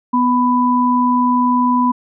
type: tone pair together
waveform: sine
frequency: 247.5 / 994 Hz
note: B3 / B5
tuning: +4 / +11 cents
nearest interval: 2 octaves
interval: 2407 cents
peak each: -14 dBFS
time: 0.13-1.92 s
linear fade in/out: 10 ms
effects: none